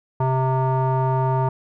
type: tone with low-pass filter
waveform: square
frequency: 130.81 Hz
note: C3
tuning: in tune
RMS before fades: -20 dBFS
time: 0.2-1.49 s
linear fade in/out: 5 ms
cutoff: 940 Hz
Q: 4.4
effects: none